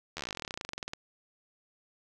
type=slowing click train; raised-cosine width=0.2 ms; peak=-19 dBFS; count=28; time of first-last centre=0.17-0.934 s; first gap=12 ms; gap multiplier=1.06; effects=none